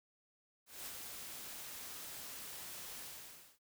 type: noise with ADSR envelope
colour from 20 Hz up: white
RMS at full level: -45 dBFS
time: 0.66-3.59 s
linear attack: 200 ms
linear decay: 41 ms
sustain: -3 dB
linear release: 580 ms
effects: none